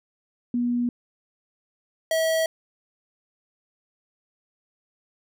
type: tone pair in turn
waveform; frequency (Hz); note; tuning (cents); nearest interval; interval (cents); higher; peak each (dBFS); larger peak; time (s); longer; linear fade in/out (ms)
sine / square; 241.9 / 645.8; B3 / E5; -36 / -36; octave + perfect fourth; 1700; second; -21; neither; 0.54-0.89 / 2.11-2.46; neither; 2
effects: none